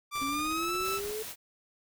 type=tone with pitch glide; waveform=sawtooth; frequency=1174.7 to 1318.6 Hz; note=D6 to E6; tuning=0 to 0 cents; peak=-27 dBFS; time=0.11-1.01 s; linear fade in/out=50 ms; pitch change=+200 cents; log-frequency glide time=0.28-0.71 s
type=noise with tremolo; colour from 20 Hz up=pink; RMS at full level=-46 dBFS; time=0.15-1.12 s; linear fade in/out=5 ms; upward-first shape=square; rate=17 Hz; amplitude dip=45%
type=linear sweep; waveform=sine; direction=up; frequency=267.1 to 440 Hz; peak=-34 dBFS; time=0.21-1.23 s; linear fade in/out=10 ms
type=noise; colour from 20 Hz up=white; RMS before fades=-41 dBFS; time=0.81-1.36 s; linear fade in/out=50 ms
effects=none